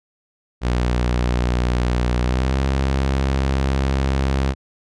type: tone with pitch glide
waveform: sawtooth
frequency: 60.9 to 67.18 Hz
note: B1 to C2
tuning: -24 to +46 cents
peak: -13 dBFS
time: 0.61-4.55 s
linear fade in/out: 50 ms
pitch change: +170 cents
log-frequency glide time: 2.21-2.59 s
effects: low-pass 6000 Hz 12 dB/octave